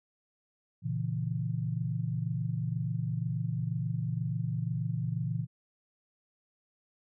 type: chord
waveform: sine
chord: A# diminished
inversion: none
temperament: equal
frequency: 116.54 / 138.59 / 164.81 Hz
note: A#2 / C#3 / E3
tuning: 0 / 0 / 0 cents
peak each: -33 / -35 / -34 dBFS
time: 0.82-5.47 s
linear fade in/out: 50 ms
effects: none